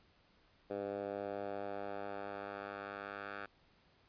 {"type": "tone with band-pass filter sweep", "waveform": "10% pulse", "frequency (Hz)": 100.5, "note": "G2", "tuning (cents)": 44, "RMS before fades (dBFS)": -43, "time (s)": [0.7, 3.46], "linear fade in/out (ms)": 5, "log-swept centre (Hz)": [520, 1400], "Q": 1.7, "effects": ["pink hiss -69 dBFS RMS until 4.08 s", "resampled to 11025 Hz"]}